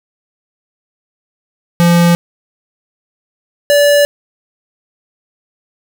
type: tone pair in turn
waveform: square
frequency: 172 / 578.5 Hz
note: F3 / D5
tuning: -26 / -26 cents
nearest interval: octave + major sixth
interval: 2100 cents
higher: second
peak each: -7 dBFS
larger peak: neither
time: 1.8-2.15 / 3.7-4.05 s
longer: neither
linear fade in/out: 0 ms
effects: none